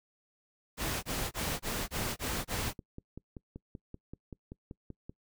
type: noise bursts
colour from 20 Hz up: pink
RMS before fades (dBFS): -34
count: 7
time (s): 0.77-2.734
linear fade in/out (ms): 50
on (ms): 260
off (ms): 24
type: click train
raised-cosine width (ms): 3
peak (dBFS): -30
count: 14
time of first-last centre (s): 2.6-5.095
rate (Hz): 5.21
effects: noise-tail reverb RT60 0.1 s tail -24 dB re dry